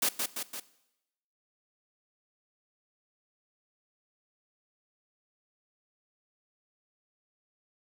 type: noise with echo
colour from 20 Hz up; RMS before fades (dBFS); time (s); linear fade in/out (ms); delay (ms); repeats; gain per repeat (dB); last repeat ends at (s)
white; -27; 0.02-0.09; 5; 170; 3; -4; 0.6
effects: noise-tail reverb RT60 0.9 s tail -18 dB re dry + high-pass 200 Hz 12 dB/octave